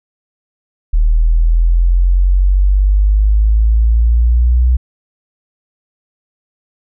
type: exponential sweep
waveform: sine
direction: up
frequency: 38.58 to 62.3 Hz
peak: -7 dBFS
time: 0.93-4.77 s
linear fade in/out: 10 ms
effects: none